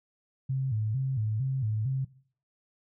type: tone with vibrato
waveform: sine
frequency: 120 Hz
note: B2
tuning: 49 cents flat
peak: -26 dBFS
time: 0.49-2.05 s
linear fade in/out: 10 ms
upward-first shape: square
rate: 2.2 Hz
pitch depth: 180 cents each way
effects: noise-tail reverb RT60 0.5 s tail -19 dB re dry